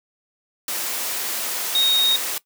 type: tone in noise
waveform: sine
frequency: 3738 Hz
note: A#7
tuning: 4 cents sharp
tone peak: -15 dBFS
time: 1.75-2.16 s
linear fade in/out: 2 ms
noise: white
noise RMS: -26 dBFS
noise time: 0.68-2.38 s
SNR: +8 dB
effects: noise-tail reverb RT60 0.1 s tail -19 dB re dry + high-pass 300 Hz 12 dB/octave